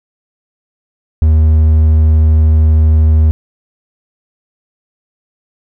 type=tone; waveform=triangle; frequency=78.2 Hz; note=D#2; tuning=9 cents sharp; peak=-3 dBFS; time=1.22-3.31 s; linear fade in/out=0 ms; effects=none